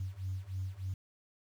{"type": "beating tone pair", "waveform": "sine", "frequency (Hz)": [92.5, 95.8], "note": ["F#2", "G2"], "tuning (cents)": [0, -39], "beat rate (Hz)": 3.3, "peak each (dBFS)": [-39, -38], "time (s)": [0, 0.94], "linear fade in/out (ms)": 5, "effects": ["tanh soft clip ceiling -29 dBFS", "10-bit"]}